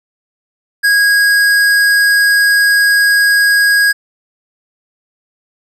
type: tone with hard clipping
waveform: sine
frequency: 1645 Hz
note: G#6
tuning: 17 cents flat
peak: -9 dBFS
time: 0.83-3.93 s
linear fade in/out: 20 ms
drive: 14 dB
effects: none